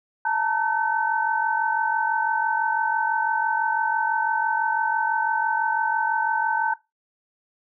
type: tone cluster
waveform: sine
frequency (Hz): 874 / 920 / 1527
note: A5 / A#5 / G6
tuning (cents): -12 / -23 / -46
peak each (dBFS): -25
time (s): 0.25-6.74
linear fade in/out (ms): 5
effects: noise-tail reverb RT60 0.2 s tail -18 dB re dry